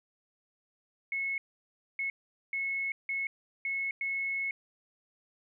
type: tone bursts at uneven times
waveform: sine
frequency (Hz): 2188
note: C#7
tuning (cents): -23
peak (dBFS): -30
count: 6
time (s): 1.12-1.38 / 1.99-2.1 / 2.53-2.92 / 3.09-3.27 / 3.65-3.91 / 4.01-4.51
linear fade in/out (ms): 2
effects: none